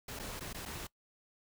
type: noise with dropouts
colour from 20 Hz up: pink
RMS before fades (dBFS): -43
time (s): 0.08-0.87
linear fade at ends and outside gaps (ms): 5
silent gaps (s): 0.191-0.196 / 0.396-0.406 / 0.53-0.544 / 0.654-0.658
effects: noise-tail reverb RT60 0.1 s tail -21 dB re dry